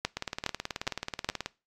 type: two click trains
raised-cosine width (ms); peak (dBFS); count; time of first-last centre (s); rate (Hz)
0.2; -10 / -15; 4 / 25; 0.05-1.29 / 0.17-1.46; 2.42 / 18.6
effects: noise-tail reverb RT60 0.3 s tail -22 dB re dry + AAC 64 kbps